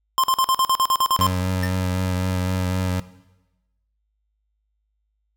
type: tone bursts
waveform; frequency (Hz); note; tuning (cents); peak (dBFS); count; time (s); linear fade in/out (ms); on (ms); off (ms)
square; 1051; C6; +7; -16; 11; 0.18-1.267; 0; 57; 46
type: tone with vibrato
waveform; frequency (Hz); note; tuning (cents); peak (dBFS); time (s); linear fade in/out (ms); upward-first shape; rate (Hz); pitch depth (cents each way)
25% pulse; 92.1; F#2; -7; -17; 1.19-3; 0; triangle; 3.9; 28
type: tone with exponential decay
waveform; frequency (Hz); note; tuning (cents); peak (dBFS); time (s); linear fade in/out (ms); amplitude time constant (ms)
square; 1805; A6; +44; -24; 1.63-1.75; 2; 25
effects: noise-tail reverb RT60 1.0 s tail -17 dB re dry + added 52 Hz sine -69 dBFS peak until 5.36 s